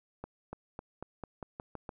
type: accelerating click train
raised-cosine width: 1 ms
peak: -26 dBFS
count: 9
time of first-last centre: 0.24-1.892 s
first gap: 290 ms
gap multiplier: 0.9
effects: none